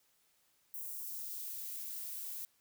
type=noise with high-pass filter sweep; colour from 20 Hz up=violet; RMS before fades=-43 dBFS; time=0.74-2.45 s; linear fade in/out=0 ms; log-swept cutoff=9500 to 370 Hz; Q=0.76; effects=white hiss -73 dBFS RMS until 2.6 s